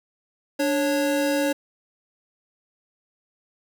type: tone pair together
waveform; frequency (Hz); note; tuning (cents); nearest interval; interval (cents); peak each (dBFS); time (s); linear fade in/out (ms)
square; 292.4 / 552; D4 / C#5; -7 / -7; major seventh; 1100; -24; 0.59-1.53; 10
effects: none